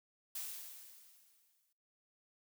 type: noise with exponential decay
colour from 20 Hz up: blue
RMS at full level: -41 dBFS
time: 0.35-1.73 s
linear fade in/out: 5 ms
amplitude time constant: 300 ms
effects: noise-tail reverb RT60 1.0 s tail -25 dB re dry